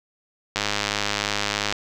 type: click train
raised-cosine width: 0.2 ms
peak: -5 dBFS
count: 121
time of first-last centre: 0.56-1.725 s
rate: 103 Hz
effects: none